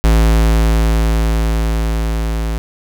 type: tone with level ramp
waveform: square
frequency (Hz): 55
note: A1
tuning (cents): 0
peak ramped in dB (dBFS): -8 to -17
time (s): 0.04-2.58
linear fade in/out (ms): 0
effects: none